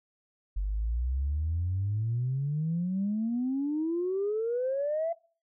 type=exponential sweep; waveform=sine; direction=up; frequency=46.68 to 680 Hz; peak=-26 dBFS; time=0.56-5.13 s; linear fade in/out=10 ms; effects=noise-tail reverb RT60 0.4 s tail -22 dB re dry + tanh soft clip ceiling -22 dBFS